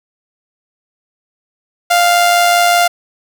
sawtooth tone with amplitude modulation, 698.5 Hz, F5, in tune, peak -3 dBFS, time 1.9-2.88 s, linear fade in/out 10 ms, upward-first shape sine, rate 105 Hz, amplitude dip 35%, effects none

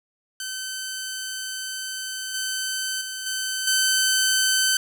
10% pulse tone with level steps, 1533 Hz, G6, 39 cents flat, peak -21 / -17 / -22 / -17 / -10 dBFS, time 0.4-4.77 s, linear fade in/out 2 ms, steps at 2.34 / 3.01 / 3.26 / 3.67 s, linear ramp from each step 5 ms, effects none

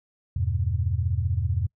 sine chord, E minor, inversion none, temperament equal, 82.41 / 98 / 123.47 Hz, E2 / G2 / B2, 0 / 0 / 0 cents, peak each -26 / -26 / -29 dBFS, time 0.36-1.67 s, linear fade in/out 5 ms, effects noise-tail reverb RT60 0.1 s tail -24 dB re dry

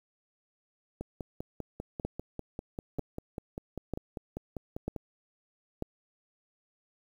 two click trains, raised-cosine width 2 ms, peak -23 / -19 dBFS, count 21 / 5, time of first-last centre 1.01-4.963 / 2.05-5.824 s, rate 5.06 / 1.06 Hz, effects 9-bit

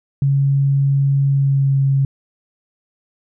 sine tone with pitch glide, 138.59 to 136.76 Hz, C#3 to C#3, 0 to -23 cents, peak -12 dBFS, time 0.22-2.05 s, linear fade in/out 2 ms, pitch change -23 cents, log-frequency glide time 1.3-1.77 s, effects none

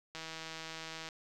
click train, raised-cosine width 0.2 ms, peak -26 dBFS, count 152, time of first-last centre 0.15-1.088 s, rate 161 Hz, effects none

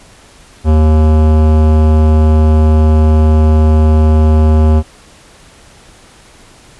sine tone with hard clipping, 77.78 Hz, D#2, in tune, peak -7 dBFS, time 0.64-4.83 s, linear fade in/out 50 ms, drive 18 dB, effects pink hiss -41 dBFS RMS until 6.79 s + resampled to 24000 Hz

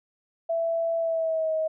sine tone with pitch glide, 664 to 633.6 Hz, E5 to D#5, +12 to +31 cents, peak -23 dBFS, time 0.49-1.68 s, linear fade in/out 10 ms, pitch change -81 cents, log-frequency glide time 0.98-1.53 s, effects none

